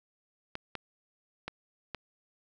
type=clicks; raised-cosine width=0.3 ms; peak=-20 dBFS; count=4; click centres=0.554 / 0.753 / 1.48 / 1.947 s; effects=none